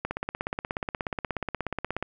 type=click train; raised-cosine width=0.5 ms; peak=-14 dBFS; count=34; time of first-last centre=0.05-2.026 s; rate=16.7 Hz; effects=none